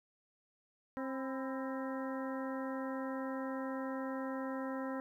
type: harmonic tone with a mistuned harmonic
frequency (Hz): 265.6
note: C4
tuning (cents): +26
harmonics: 1 / 2 / 3 / 4 / 5 / 6 / 7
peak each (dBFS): -39 / -42 / -49 / -47 / -49 / -53 / -52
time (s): 0.97-5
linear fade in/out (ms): 0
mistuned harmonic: 4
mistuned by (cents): -83
effects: 12-bit